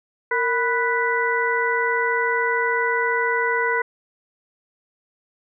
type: harmonic tone with a mistuned harmonic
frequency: 493.9 Hz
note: B4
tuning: in tune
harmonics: 1 / 2 / 3 / 4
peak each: -24 / -24 / -24 / -24 dBFS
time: 0.31-3.82 s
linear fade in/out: 5 ms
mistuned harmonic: 1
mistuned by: -110 cents
effects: none